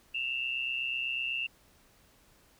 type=tone pair together; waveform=sine; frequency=2666 / 2794 Hz; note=E7 / F7; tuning=+19 / 0 cents; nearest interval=minor second; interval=81 cents; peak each=-33 / -34 dBFS; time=0.14-1.47 s; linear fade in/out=10 ms; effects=pink hiss -63 dBFS RMS until 2.59 s